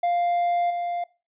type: tone with level steps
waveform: triangle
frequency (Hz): 698.5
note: F5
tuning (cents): 0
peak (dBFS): -18 / -23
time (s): 0.03-1.04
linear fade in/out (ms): 5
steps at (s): 0.7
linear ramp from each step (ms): 5
effects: noise-tail reverb RT60 0.3 s tail -21 dB re dry + resampled to 8000 Hz